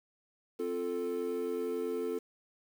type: chord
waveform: triangle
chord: F major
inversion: second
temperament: equal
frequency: 261.6 / 349.2 / 440 Hz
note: C4 / F4 / A4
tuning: 0 / 0 / 0 cents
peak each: -38 / -36 / -32 dBFS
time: 0.59-2.19 s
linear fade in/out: 10 ms
effects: 9-bit